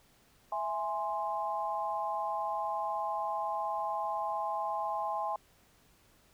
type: chord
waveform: sine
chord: E augmented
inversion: none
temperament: equal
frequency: 659.3 / 830.6 / 1046.5 Hz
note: E5 / G#5 / B#5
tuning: 0 / 0 / 0 cents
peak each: -38 / -34 / -36 dBFS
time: 0.52-5.36 s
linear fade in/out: 2 ms
effects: pink hiss -65 dBFS RMS until 6.33 s